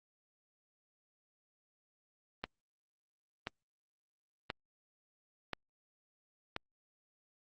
click train, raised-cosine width 0.3 ms, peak -20 dBFS, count 5, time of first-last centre 2.44-6.564 s, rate 0.97 Hz, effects Opus 32 kbps

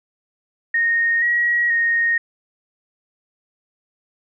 sine tone with pitch steps, 1854 / 1906 / 1859 Hz, A#6 / A#6 / A#6, -10 / +38 / -5 cents, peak -15 dBFS, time 0.74-2.18 s, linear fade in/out 5 ms, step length 480 ms, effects none

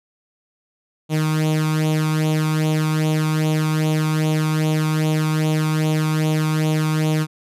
sawtooth tone with flanger, 155.56 Hz, D#3, in tune, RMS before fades -19 dBFS, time 1.09-7.27 s, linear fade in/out 50 ms, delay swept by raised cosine 0.29 to 0.86 ms, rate 2.5 Hz, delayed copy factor +0.7, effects resampled to 32000 Hz

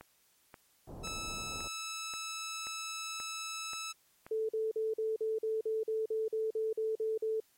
click train, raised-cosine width 0.5 ms, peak -33 dBFS, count 9, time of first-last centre 0.01-4.265 s, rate 1.88 Hz
pink low-pass noise, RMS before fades -46 dBFS, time 0.87-1.68 s, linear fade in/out 5 ms, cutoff 870 Hz, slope 24 dB/octave
10% pulse tone, 1308 Hz, E6, 14 cents flat, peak -30 dBFS, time 1.03-3.93 s, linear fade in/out 20 ms
sine tone bursts, 440 Hz, A4, in tune, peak -30 dBFS, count 14, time 4.31-7.402 s, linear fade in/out 5 ms, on 180 ms, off 44 ms
effects white hiss -69 dBFS RMS until 7.57 s + MP3 64 kbps

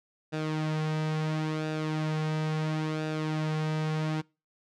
sawtooth tone with flanger, 155.56 Hz, D#3, in tune, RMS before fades -30 dBFS, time 0.32-4.22 s, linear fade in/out 20 ms, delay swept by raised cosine 0.94 to 3.64 ms, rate 0.73 Hz, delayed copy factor -0.55, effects noise-tail reverb RT60 0.3 s tail -25 dB re dry + low-pass 5000 Hz 12 dB/octave

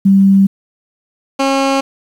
sine / 15% pulse tone pair in turn, 195.1 / 271.8 Hz, G3 / C#4, -8 / -34 cents, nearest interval tritone, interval 574 cents, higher second, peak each -5 dBFS, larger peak neither, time 0.05-0.47 / 1.39-1.81 s, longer neither, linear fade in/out 10 ms, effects low-pass 7000 Hz 12 dB/octave + 7-bit

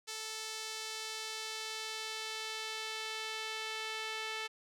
sawtooth tone with band-pass filter sweep, 439.3 Hz, A4, 3 cents flat, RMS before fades -41 dBFS, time 0.07-4.48 s, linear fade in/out 20 ms, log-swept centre 5500 to 2900 Hz, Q 1.1, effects none

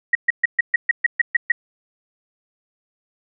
sine tone bursts, 1900 Hz, A#6, 33 cents sharp, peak -11 dBFS, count 10, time 0.13-1.52 s, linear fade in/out 5 ms, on 22 ms, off 130 ms, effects none

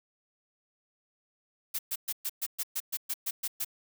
blue noise bursts, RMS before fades -32 dBFS, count 12, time 1.74-3.648 s, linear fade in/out 10 ms, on 49 ms, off 120 ms, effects none

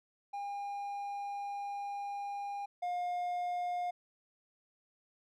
triangle tone pair in turn, 807 / 711.6 Hz, G#5 / F5, -50 / +32 cents, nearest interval major second, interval 218 cents, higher first, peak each -35 / -31 dBFS, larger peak second, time 0.33-2.66 / 2.82-3.91 s, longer first, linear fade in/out 10 ms, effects none

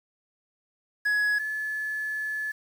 triangle / sine tone pair in turn, 1681 / 1721.3 Hz, G#6 / A6, +20 / -38 cents, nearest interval unison, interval 42 cents, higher second, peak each -20 / -28 dBFS, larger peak first, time 1.05-1.39 / 1.39-2.52 s, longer second, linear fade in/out 10 ms, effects 8-bit

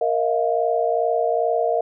sine chord, Bb suspended fourth, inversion none, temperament equal with one note detuned, 466.2 / 636.1 / 698.5 Hz, Bb4 / Eb5 / F5, 0 / +38 / 0 cents, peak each -22 dBFS, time 0.01-1.81 s, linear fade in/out 5 ms, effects none

